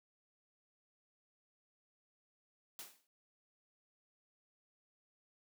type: noise with exponential decay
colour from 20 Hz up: white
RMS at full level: -45 dBFS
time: 2.79-3.07 s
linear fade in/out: 1 ms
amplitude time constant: 59 ms
effects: high-pass 200 Hz 12 dB/octave